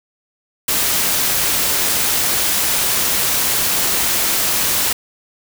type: noise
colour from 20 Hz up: white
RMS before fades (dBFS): -17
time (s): 0.68-4.93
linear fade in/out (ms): 5
effects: none